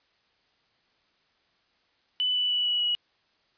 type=tone with pitch steps; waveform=sine; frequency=2993 / 2974 / 2955 / 2936 / 2918 Hz; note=F#7 / F#7 / F#7 / F#7 / F#7; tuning=+19 / +8 / -3 / -14 / -25 cents; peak=-23 dBFS; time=2.2-2.95 s; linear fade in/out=0 ms; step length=150 ms; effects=white hiss -68 dBFS RMS until 3.57 s + resampled to 11025 Hz